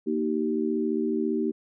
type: chord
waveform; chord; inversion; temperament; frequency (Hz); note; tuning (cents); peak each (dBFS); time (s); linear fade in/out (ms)
sine; Eb major; second; equal with one note detuned; 233.1 / 311.1 / 385.7; Bb3 / Eb4 / G4; 0 / 0 / -28; -28; 0.06-1.52; 20
effects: none